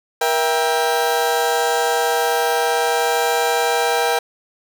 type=chord; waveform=30% pulse; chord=E diminished; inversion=second; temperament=just; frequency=474.7 / 659.3 / 791.1 Hz; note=Bb4 / E5 / G5; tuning=+31 / 0 / +16 cents; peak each=-17 / -21 / -17 dBFS; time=0.21-4.19 s; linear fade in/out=5 ms; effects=7-bit